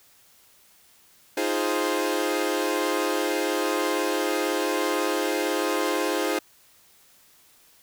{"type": "chord", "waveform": "sawtooth", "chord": "F minor seventh", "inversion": "third", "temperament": "equal", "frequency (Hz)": [311.1, 349.2, 415.3, 523.3], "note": ["Eb4", "F4", "Ab4", "C5"], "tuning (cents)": [0, 0, 0, 0], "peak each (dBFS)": -25, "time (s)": [1.37, 6.39], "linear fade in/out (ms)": 5, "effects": ["white hiss -57 dBFS RMS until 7.82 s"]}